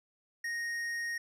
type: tone with tanh clipping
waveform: sine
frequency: 1864.7 Hz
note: A#6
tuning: in tune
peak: -35 dBFS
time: 0.44-1.18 s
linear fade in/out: 5 ms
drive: 11 dB
effects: none